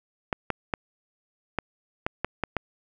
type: clicks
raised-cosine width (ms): 0.5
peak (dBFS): -10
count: 8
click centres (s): 0.328 / 0.503 / 0.738 / 1.587 / 2.065 / 2.246 / 2.437 / 2.567
effects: none